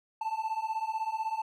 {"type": "beating tone pair", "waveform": "triangle", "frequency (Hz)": [873, 889], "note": ["A5", "A5"], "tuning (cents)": [-14, 18], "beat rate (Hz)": 16, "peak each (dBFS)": [-32, -31], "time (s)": [0.21, 1.42], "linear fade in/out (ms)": 5, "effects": []}